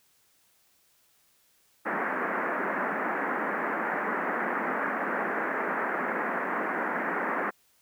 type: band-pass noise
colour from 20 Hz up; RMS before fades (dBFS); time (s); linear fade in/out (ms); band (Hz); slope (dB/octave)
white; -30; 1.85-7.51; 20; 190 to 1900; 48
effects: white hiss -66 dBFS RMS until 7.81 s